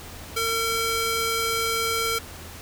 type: tone with high-pass filter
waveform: square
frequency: 454.7 Hz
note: A#4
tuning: 43 cents flat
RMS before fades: -25 dBFS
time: 0.36-2.19 s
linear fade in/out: 10 ms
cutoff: 960 Hz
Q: 0.57
effects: added 83 Hz sine -44 dBFS peak until 2.61 s + pink hiss -41 dBFS RMS until 2.61 s